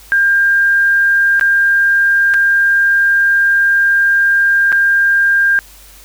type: tone with dropouts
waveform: sine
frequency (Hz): 1600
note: G6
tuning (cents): +35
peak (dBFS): -8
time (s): 0.12-5.59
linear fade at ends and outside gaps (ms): 0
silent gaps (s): 1.396-1.411 / 2.338-2.342 / 4.72-4.726
effects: added 50 Hz sine -42 dBFS peak until 6.04 s + white hiss -41 dBFS RMS until 6.04 s